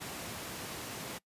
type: high-pass noise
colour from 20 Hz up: pink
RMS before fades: -42 dBFS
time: 0-1.19 s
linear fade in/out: 20 ms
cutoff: 120 Hz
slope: 12 dB/octave
effects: noise-tail reverb RT60 0.1 s tail -22 dB re dry + resampled to 32000 Hz